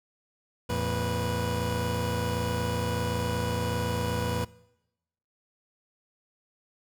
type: tone cluster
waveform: 25% pulse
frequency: 85.2 / 113.2 / 489.7 Hz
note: F2 / A2 / B4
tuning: -42 / +50 / -15 cents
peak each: -28 dBFS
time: 0.69-4.45 s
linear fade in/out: 10 ms
effects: noise-tail reverb RT60 0.9 s tail -21 dB re dry